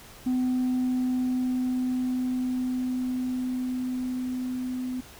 sine tone with level ramp, 253.3 Hz, B3, 44 cents sharp, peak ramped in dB -20 to -28 dBFS, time 0.26-5.01 s, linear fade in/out 10 ms, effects tanh soft clip ceiling -21 dBFS + pink hiss -48 dBFS RMS until 5.19 s

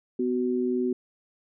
sine tone pair together, 250 / 372.3 Hz, B3 / F#4, +21 / +11 cents, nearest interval perfect fifth, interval 690 cents, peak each -26 dBFS, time 0.19-0.93 s, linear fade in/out 5 ms, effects none

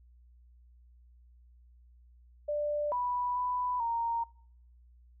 sine tone with pitch steps, 591 / 984 / 992 / 928 Hz, D5 / B5 / B5 / A#5, +11 / -7 / +7 / -8 cents, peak -29 dBFS, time 2.48-4.24 s, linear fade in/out 10 ms, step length 440 ms, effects noise-tail reverb RT60 0.7 s tail -24 dB re dry + added 60 Hz sine -56 dBFS peak until 5.2 s

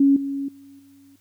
sine tone with level steps, 277.2 Hz, C#4, in tune, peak -12 / -24 / -43 / -48 dBFS, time 0-1.16 s, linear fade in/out 5 ms, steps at 0.16 / 0.48 / 0.79 s, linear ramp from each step 5 ms, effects added 98 Hz sine -63 dBFS peak until 1.2 s + white hiss -63 dBFS RMS until 1.2 s

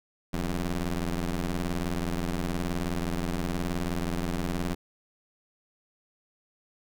20% pulse ring-modulated tone, 85.9 Hz, F2, 28 cents flat, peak -20 dBFS, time 0.33-4.75 s, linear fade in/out 10 ms, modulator 95.4 Hz, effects none

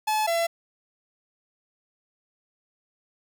45% pulse tone pair in turn, 860 / 673.7 Hz, A5 / E5, -40 / +38 cents, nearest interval major third, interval 422 cents, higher first, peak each -22 dBFS, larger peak neither, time 0.07-0.27 / 0.27-0.47 s, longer neither, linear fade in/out 10 ms, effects none

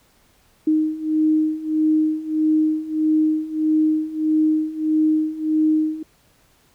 sine beating tone pair, 310 / 311.6 Hz, D#4 / D#4, -6 / +3 cents, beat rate 1.6 Hz, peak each -21 / -18 dBFS, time 0.67-6.03 s, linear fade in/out 5 ms, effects pink hiss -58 dBFS RMS until 6.74 s

